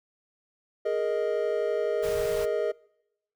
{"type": "chord", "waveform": "triangle", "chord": "Ab suspended second", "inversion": "none", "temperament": "just", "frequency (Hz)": [415.3, 467.2, 623], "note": ["Ab4", "Bb4", "Eb5"], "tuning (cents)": [0, 4, 2], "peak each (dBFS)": -27, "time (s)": [0.85, 2.72], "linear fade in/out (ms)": 10}
{"type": "band-stop noise", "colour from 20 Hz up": "pink", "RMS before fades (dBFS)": -39, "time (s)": [2.02, 2.46], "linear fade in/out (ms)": 20, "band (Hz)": [200, 530], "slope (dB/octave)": 96}
{"effects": ["noise-tail reverb RT60 0.9 s tail -26 dB re dry"]}